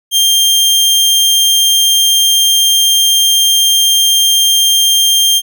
sawtooth tone, 3188 Hz, G7, 28 cents sharp, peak -4 dBFS, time 0.11-5.42 s, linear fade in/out 50 ms, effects none

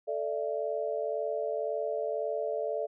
sine chord, A suspended fourth, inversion none, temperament equal with one note detuned, 440 / 587.3 / 669.2 Hz, A4 / D5 / E5, 0 / 0 / +26 cents, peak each -34 / -33 / -35 dBFS, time 0.07-2.87 s, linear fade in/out 20 ms, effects none

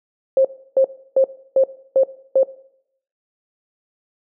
sine tone bursts, 533 Hz, C5, 32 cents sharp, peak -10 dBFS, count 6, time 0.37-2.432 s, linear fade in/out 2 ms, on 77 ms, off 320 ms, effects noise-tail reverb RT60 0.7 s tail -19 dB re dry

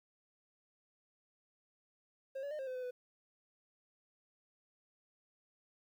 triangle tone with pitch steps, 536 / 568 / 607 / 533 / 512 / 506 / 497.5 Hz, C5 / C#5 / D#5 / C5 / C5 / B4 / B4, +42 / +42 / -43 / +32 / -38 / +42 / +13 cents, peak -37 dBFS, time 2.35-2.91 s, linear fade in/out 10 ms, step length 80 ms, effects 12-bit

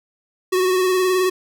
square tone with vibrato, 370 Hz, F#4, in tune, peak -16 dBFS, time 0.52-1.3 s, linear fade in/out 10 ms, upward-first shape triangle, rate 19 Hz, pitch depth 37 cents each way, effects none

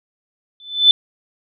sine tone with exponential growth, 3515 Hz, A7, 2 cents flat, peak -3 dBFS, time 0.6-0.91 s, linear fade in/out 1 ms, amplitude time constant 67 ms, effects none

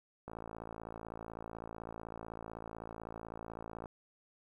click train, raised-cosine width 1 ms, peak -30 dBFS, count 201, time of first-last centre 0.28-3.858 s, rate 55.9 Hz, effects 11-bit

